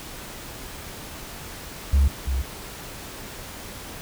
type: tone pair in turn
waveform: sine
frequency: 69.3 / 65.41 Hz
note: C#2 / C2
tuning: 0 / 0 cents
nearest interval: minor second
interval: 100 cents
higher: first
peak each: -12 / -21 dBFS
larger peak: first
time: 1.93-2.08 / 2.27-2.42 s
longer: neither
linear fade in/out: 5 ms
effects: tanh soft clip ceiling -13 dBFS + pink hiss -38 dBFS RMS until 4.01 s